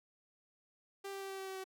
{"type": "tone with pitch steps", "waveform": "sawtooth", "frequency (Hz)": [394.1, 391.6, 389.1, 386.7, 384.2, 381.8, 379.4], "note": ["G4", "G4", "G4", "G4", "G4", "G4", "F#4"], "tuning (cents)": [9, -2, -13, -24, -35, -46, 43], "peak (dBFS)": -38, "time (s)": [1.04, 1.642], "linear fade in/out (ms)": 10, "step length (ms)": 86, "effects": []}